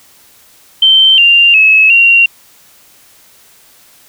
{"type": "tone with pitch steps", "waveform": "sine", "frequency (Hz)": [3111, 2786, 2582, 2755], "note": ["G7", "F7", "E7", "F7"], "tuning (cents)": [-14, -5, -37, -24], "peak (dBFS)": -3, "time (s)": [0.82, 2.26], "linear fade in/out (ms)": 5, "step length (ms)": 360, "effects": ["white hiss -44 dBFS RMS until 4.08 s"]}